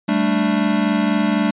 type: chord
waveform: square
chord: G suspended second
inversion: none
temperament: equal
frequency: 196 / 220 / 293.7 Hz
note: G3 / A3 / D4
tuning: 0 / 0 / 0 cents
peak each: -21 / -20 / -21 dBFS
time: 0.08-1.51 s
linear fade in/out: 10 ms
effects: resampled to 8000 Hz